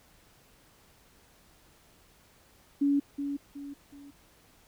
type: tone with echo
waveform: sine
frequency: 282.9 Hz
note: C#4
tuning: 35 cents sharp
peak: -22 dBFS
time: 2.81-3 s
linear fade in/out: 10 ms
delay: 370 ms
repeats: 3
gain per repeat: -8 dB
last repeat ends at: 4.11 s
effects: pink hiss -61 dBFS RMS until 4.67 s